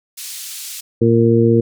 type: band-pass noise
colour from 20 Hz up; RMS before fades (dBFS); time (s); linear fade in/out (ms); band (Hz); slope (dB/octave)
white; -30; 0.17-0.81; 10; 3200 to 12000; 12
type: harmonic tone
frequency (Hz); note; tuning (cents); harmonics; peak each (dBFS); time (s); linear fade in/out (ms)
115.6; A#2; -14; 1 / 2 / 3 / 4; -15 / -15 / -15 / -15; 1.01-1.61; 10
effects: none